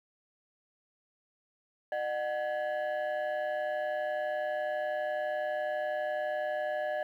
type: tone cluster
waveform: sine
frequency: 607 / 739 / 1689 Hz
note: D#5 / F#5 / G#6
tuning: -43 / -2 / +29 cents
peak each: -30 / -34 / -37 dBFS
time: 1.92-7.03 s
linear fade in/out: 2 ms
effects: tanh soft clip ceiling -27 dBFS + 11-bit